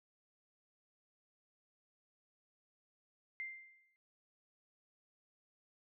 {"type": "tone with exponential decay", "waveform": "sine", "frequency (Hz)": 2093, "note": "C7", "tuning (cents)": 0, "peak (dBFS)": -38, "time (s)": [3.4, 3.96], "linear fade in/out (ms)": 0, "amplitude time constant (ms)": 120, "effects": []}